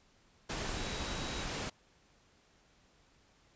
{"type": "tone in noise", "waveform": "sine", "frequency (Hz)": 3858, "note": "B7", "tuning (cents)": -41, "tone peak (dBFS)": -48, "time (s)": [0.77, 1.44], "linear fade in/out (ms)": 10, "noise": "pink", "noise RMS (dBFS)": -38, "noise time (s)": [0.49, 1.7], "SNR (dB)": -13, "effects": ["pink hiss -67 dBFS RMS until 3.55 s", "resampled to 16000 Hz"]}